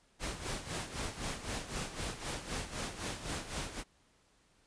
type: noise with tremolo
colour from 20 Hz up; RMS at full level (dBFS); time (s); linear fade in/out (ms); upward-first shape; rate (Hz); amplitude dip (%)
pink; -37; 0.19-3.84; 50; sine; 3.9; 70
effects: pink hiss -69 dBFS RMS until 4.66 s + resampled to 22050 Hz